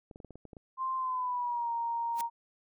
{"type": "clicks", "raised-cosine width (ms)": 2, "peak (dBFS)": -34, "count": 9, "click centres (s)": [0.112, 0.159, 0.202, 0.247, 0.307, 0.356, 0.453, 0.532, 0.568]}
{"type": "tone with pitch glide", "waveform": "sine", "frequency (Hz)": [1046.5, 932.3], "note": ["C6", "A#5"], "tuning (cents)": [0, 0], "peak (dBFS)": -30, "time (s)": [0.77, 2.3], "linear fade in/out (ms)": 50, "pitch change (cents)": -200, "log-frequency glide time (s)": [0.96, 1.71]}
{"type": "noise with exponential growth", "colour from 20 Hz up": "white", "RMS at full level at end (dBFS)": -37, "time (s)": [2.13, 2.21], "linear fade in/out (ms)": 1, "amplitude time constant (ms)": 17}
{"effects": []}